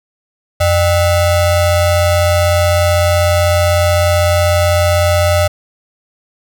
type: ring-modulated tone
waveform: square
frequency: 346.4 Hz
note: F4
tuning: 14 cents flat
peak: -7 dBFS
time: 0.6-5.48 s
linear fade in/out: 10 ms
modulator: 258 Hz
effects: none